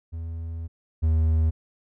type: tone pair in turn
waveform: triangle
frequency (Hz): 82.41 / 79.74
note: E2 / D#2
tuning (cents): 0 / +43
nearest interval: minor second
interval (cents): 57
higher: first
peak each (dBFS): -28 / -16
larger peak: second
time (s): 0.12-0.68 / 1.02-1.51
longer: first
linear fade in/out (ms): 20
effects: none